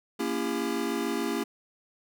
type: chord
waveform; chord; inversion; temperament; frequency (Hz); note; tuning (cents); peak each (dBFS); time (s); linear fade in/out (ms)
square; A# diminished seventh; none; just; 233.1 / 279.7 / 335.6 / 402.8; A#3 / C#4 / E4 / G4; 0 / +16 / +31 / +47; -34; 0.19-1.44; 10
effects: none